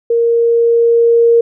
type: tone with level ramp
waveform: sine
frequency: 466.2 Hz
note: A#4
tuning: in tune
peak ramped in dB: -9 to -5 dBFS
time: 0.1-1.41 s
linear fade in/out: 5 ms
effects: none